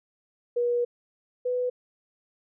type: tone pair in turn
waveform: sine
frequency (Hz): 481.7 / 497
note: B4 / B4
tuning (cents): -43 / +11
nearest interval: minor second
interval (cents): 54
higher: second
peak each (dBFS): -22 / -24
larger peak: first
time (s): 0.56-0.85 / 1.45-1.7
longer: first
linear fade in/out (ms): 10
effects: none